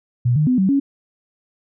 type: tone with pitch steps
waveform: sine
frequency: 121.9 / 152 / 252.4 / 190.7 / 277.7 Hz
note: B2 / D#3 / B3 / G3 / C#4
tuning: -22 / -40 / +38 / -47 / +3 cents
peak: -13 dBFS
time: 0.25-0.8 s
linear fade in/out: 10 ms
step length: 110 ms
effects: none